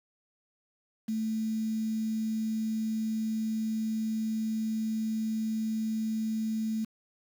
sine tone with quantisation, 220 Hz, A3, in tune, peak -28 dBFS, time 1.08-6.85 s, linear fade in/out 10 ms, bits 8, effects none

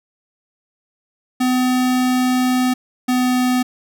square tone pair in turn, 253.1 / 251.5 Hz, B3 / B3, +43 / +32 cents, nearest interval unison, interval 11 cents, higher first, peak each -15 dBFS, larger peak neither, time 1.4-2.74 / 3.08-3.63 s, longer first, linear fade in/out 10 ms, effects none

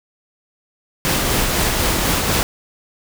pink noise with tremolo, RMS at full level -17 dBFS, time 1.05-2.43 s, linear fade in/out 0 ms, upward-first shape sine, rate 4 Hz, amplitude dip 25%, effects none

